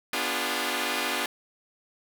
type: chord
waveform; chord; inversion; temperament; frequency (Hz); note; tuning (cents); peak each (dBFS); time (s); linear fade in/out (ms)
5% pulse; B diminished seventh; none; equal with one note detuned; 246.9 / 293.7 / 349.2 / 407.2; B3 / D4 / F4 / Ab4; 0 / 0 / 0 / -34; -21; 0.13-1.26; 2
effects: none